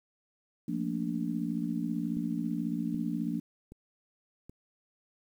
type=chord; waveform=sine; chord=Bb major seventh; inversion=second; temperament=just; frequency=174.81 / 218.5 / 233.1 / 291.4 Hz; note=F3 / A3 / Bb3 / D4; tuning=+2 / -12 / 0 / -13 cents; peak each=-35 / -39 / -34 / -35 dBFS; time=0.68-3.4 s; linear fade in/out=5 ms
type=click train; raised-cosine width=3 ms; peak=-34 dBFS; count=4; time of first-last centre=2.17-4.496 s; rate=1.29 Hz
effects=10-bit